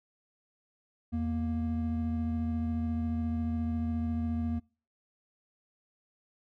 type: tone pair together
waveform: triangle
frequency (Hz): 82.84 / 234.3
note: E2 / A#3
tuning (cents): +9 / +9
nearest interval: octave + tritone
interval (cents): 1800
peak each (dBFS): -31 / -29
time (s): 1.12-4.6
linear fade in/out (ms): 20
effects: noise-tail reverb RT60 0.4 s tail -26 dB re dry